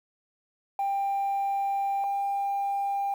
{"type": "tone pair in turn", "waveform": "sine", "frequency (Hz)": [792, 797], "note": ["G5", "G5"], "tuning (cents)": [18, 28], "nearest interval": "unison", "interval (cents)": 10, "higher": "second", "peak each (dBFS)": [-23, -24], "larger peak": "first", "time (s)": [[0.79, 2.04], [2.04, 3.14]], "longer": "first", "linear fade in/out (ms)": 2, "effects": ["tanh soft clip ceiling -23 dBFS", "9-bit"]}